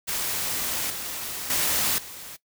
white noise with level steps, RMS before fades -28 / -33 / -24 / -40 dBFS, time 0.07-2.37 s, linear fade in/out 20 ms, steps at 0.9 / 1.5 / 1.98 s, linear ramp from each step 2 ms, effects noise-tail reverb RT60 0.1 s tail -18 dB re dry

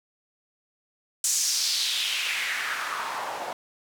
white noise with band-pass filter sweep, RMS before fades -28 dBFS, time 1.24-3.53 s, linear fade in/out 2 ms, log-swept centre 7400 to 660 Hz, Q 2.6, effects none

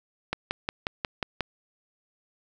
click train, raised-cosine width 0.3 ms, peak -11 dBFS, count 7, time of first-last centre 0.33-1.407 s, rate 5.57 Hz, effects none

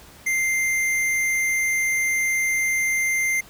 sine tone with tanh clipping, 2093 Hz, C7, in tune, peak -21 dBFS, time 0.26-3.41 s, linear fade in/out 10 ms, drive 18 dB, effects pink hiss -47 dBFS RMS until 3.49 s

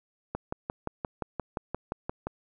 click train, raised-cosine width 1 ms, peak -17 dBFS, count 12, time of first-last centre 0.35-2.27 s, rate 5.73 Hz, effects none

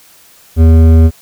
triangle tone with hard clipping, 81 Hz, E2, 30 cents flat, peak -4 dBFS, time 0.56-1.11 s, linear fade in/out 50 ms, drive 15 dB, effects white hiss -43 dBFS RMS until 1.21 s

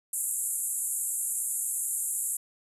white band-pass noise, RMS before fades -31 dBFS, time 0.13-2.37 s, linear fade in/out 5 ms, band 7200 to 12000 Hz, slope 96 dB/octave, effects none

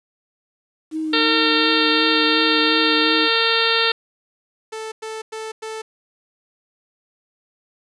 sine tone with vibrato, 311.1 Hz, D#4, in tune, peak -21 dBFS, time 0.91-3.29 s, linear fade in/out 50 ms, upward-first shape triangle, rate 2.8 Hz, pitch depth 33 cents each way
harmonic tone, 455.8 Hz, A#4, 39 cents flat, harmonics 1 / 2 / 3 / 4 / 5 / 6 / 7 / 8 / 9 / 10, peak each -23 / -29 / -23 / -24 / -31 / -23 / -26 / -22 / -26 / -27 dBFS, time 1.13-3.92 s, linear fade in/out 5 ms
sawtooth tone bursts, 440 Hz, A4, in tune, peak -24 dBFS, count 4, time 4.72-5.82 s, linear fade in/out 10 ms, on 200 ms, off 100 ms
effects resampled to 22050 Hz + 8-bit

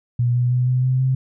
sine tone with pitch steps, 121.1 / 123 / 124.94 / 126.9 / 128.9 / 130.92 Hz, B2 / B2 / B2 / B2 / C3 / C3, -34 / -7 / +20 / +47 / -26 / +1 cents, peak -15 dBFS, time 0.19-1.15 s, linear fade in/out 5 ms, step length 160 ms, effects none

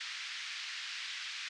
pink band-pass noise, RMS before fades -42 dBFS, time 0-1.49 s, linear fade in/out 10 ms, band 1700 to 5200 Hz, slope 24 dB/octave, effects resampled to 22050 Hz

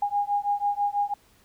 sine beating tone pair, 813 / 819.1 Hz, G#5 / G#5, -37 / -24 cents, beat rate 6.1 Hz, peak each -26 dBFS, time 0.02-1.14 s, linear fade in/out 5 ms, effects pink hiss -60 dBFS RMS until 1.44 s

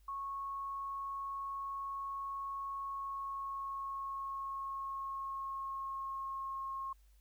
sine tone with pitch glide, 1100 to 1079.2 Hz, C#6 to C#6, -14 to -47 cents, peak -38 dBFS, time 0.08-6.93 s, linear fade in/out 5 ms, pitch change -33 cents, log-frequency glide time 2.77-6.58 s, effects added 50 Hz sine -61 dBFS peak until 7.2 s + white hiss -75 dBFS RMS until 7.2 s

